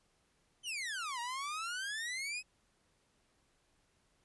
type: exponential two-way sweep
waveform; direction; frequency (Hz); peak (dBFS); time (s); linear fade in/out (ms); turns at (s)
sawtooth; down then up; 3136 to 932.3 to 2575; -34; 0.63-2.43; 50; 1.2
effects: pink hiss -74 dBFS RMS until 4.24 s + resampled to 24000 Hz